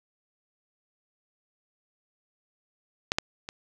clicks, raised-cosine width 0.2 ms, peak -7 / -6 / -19 dBFS, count 3, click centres 3.119 / 3.185 / 3.489 s, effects none

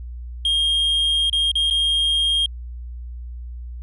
triangle tone with dropouts, 3229 Hz, G#7, 49 cents flat, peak -15 dBFS, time 0.45-2.46 s, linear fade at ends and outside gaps 2 ms, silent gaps 1.298-1.328 / 1.516-1.554 / 1.701-1.708 s, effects added 60 Hz sine -30 dBFS peak until 3.82 s + resampled to 24000 Hz

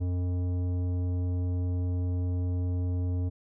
sine tone with tanh clipping, 89.5 Hz, F2, 43 cents sharp, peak -28 dBFS, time 0-3.3 s, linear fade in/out 20 ms, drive 12 dB, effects none

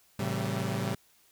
sawtooth tone cluster, 111.1 / 134.6 / 166.6 / 192.8 Hz, A2 / C3 / E3 / G3, +17 / +49 / +19 / -28 cents, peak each -30 / -31 / -34 / -30 dBFS, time 0.19-0.95 s, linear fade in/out 5 ms, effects white hiss -64 dBFS RMS until 1.31 s

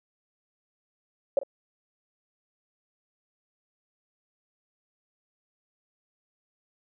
sine tone with echo, 554.4 Hz, C#5, in tune, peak -18 dBFS, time 1.37-1.39 s, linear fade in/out 2 ms, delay 44 ms, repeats 1, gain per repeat -15 dB, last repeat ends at 1.434 s, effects none

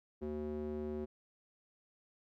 square tone with band-pass filter, 75 Hz, D2, 37 cents sharp, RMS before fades -40 dBFS, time 0.21-1.06 s, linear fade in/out 20 ms, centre 330 Hz, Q 3.1, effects none

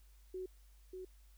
sine tone with echo, 371.3 Hz, F#4, 6 cents sharp, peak -40 dBFS, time 0.34-0.46 s, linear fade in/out 5 ms, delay 590 ms, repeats 1, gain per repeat -4 dB, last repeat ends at 1.05 s, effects added 50 Hz sine -59 dBFS peak until 1.37 s + white hiss -72 dBFS RMS until 1.37 s

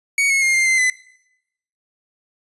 45% pulse tone with pitch steps, 2238 / 2182 / 2126 / 2103 / 2076 / 2016 Hz, C#7 / C#7 / C7 / C7 / C7 / B6, +16 / -28 / +27 / +8 / -14 / +35 cents, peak -14 dBFS, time 0.18-0.9 s, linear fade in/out 2 ms, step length 120 ms, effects noise-tail reverb RT60 0.9 s tail -24 dB re dry + resampled to 24000 Hz

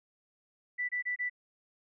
sine tone bursts, 1975.5 Hz, B6, in tune, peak -30 dBFS, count 4, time 0.78-1.298 s, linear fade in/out 20 ms, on 110 ms, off 26 ms, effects none

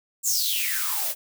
blue noise with high-pass filter sweep, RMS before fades -25 dBFS, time 0.23-1.15 s, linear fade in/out 50 ms, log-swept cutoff 7700 to 500 Hz, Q 7.3, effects none

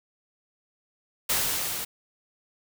white noise with level ramp, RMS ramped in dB -24 to -33 dBFS, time 1.29-1.85 s, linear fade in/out 10 ms, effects none

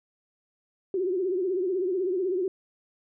sine tone with vibrato, 370 Hz, F#4, in tune, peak -24 dBFS, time 0.94-2.48 s, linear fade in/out 2 ms, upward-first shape triangle, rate 16 Hz, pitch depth 130 cents each way, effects none

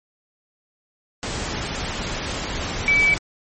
sine tone in noise, 2296 Hz, D7, 40 cents flat, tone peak -14 dBFS, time 2.88-3.14 s, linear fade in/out 0 ms, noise pink, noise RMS -27 dBFS, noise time 1.23-3.18 s, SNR +10 dB, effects MP3 32 kbps

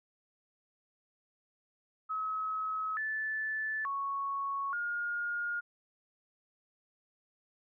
sine tone with pitch steps, 1282 / 1748 / 1108 / 1423 Hz, E6 / A6 / C#6 / F6, -49 / -12 / -1 / +32 cents, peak -32 dBFS, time 2.09-5.61 s, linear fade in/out 20 ms, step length 880 ms, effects none

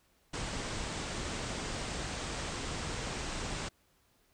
pink low-pass noise, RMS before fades -38 dBFS, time 0.33-3.69 s, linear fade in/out 10 ms, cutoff 8800 Hz, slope 96 dB/octave, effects pink hiss -70 dBFS RMS until 4.33 s

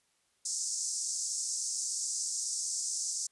white band-pass noise, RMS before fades -35 dBFS, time 0.45-3.27 s, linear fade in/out 5 ms, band 5300 to 8500 Hz, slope 48 dB/octave, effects white hiss -73 dBFS RMS until 3.31 s + resampled to 24000 Hz

